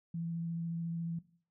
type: tone with vibrato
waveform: sine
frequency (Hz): 167.4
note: E3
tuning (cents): +27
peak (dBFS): -35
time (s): 0.14-1.19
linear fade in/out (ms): 5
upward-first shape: sine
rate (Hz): 14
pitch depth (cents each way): 16
effects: noise-tail reverb RT60 0.5 s tail -17 dB re dry

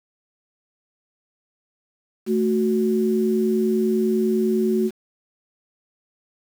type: tone pair together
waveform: sine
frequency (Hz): 220 / 370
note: A3 / F#4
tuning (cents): 0 / 0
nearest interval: major sixth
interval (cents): 900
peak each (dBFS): -20 / -20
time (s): 2.26-4.91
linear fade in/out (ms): 50
effects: 7-bit

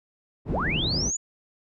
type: low-pass noise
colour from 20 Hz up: white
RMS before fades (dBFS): -29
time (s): 0.45-1.12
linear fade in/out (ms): 50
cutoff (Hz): 250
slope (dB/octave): 12
type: linear sweep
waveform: sine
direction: up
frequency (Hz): 43.65 to 7040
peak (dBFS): -25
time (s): 0.5-1.17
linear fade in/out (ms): 10
effects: none

